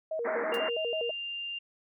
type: tone with vibrato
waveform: sine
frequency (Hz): 547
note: C#5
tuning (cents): -23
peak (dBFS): -30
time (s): 0.11-1.11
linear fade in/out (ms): 5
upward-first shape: square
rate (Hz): 6.1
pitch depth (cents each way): 260
type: band-pass noise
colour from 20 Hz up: white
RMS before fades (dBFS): -35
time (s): 0.24-0.7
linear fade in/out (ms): 20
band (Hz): 200 to 2100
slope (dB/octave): 96
type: tone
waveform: sine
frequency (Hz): 2794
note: F7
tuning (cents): 0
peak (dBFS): -34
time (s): 0.52-1.59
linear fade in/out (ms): 10
type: noise with exponential decay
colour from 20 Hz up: white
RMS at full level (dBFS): -42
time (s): 0.54-0.62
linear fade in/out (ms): 1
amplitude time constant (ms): 16
effects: none